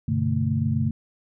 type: tone cluster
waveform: sine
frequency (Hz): 97.8 / 125.4 / 145.7 / 223.4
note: G2 / B2 / D3 / A3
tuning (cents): -4 / +27 / -13 / +27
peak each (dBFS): -26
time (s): 0.08-0.91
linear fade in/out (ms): 5
effects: none